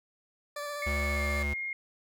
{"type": "tone with vibrato", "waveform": "20% pulse", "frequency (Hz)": 583, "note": "D5", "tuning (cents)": -13, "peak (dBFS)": -30, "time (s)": [0.56, 1.43], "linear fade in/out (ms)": 5, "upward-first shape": "square", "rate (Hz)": 15, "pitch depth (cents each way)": 13}
{"type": "tone with pitch glide", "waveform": "sine", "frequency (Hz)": [2187, 2136], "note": ["C#7", "C7"], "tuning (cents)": [-24, 35], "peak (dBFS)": -32, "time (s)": [0.82, 1.73], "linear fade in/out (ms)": 2, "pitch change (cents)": -41, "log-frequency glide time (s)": [1.13, 1.22]}
{"type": "tone", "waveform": "square", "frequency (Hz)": 72, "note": "D2", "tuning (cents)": -34, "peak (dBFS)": -31, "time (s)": [0.86, 1.54], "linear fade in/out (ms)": 10}
{"effects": []}